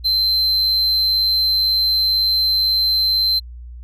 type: tone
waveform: triangle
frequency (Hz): 4099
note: C8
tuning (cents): -36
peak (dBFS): -13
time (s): 0.04-3.4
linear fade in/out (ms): 20
effects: added 60 Hz sine -32 dBFS peak until 3.83 s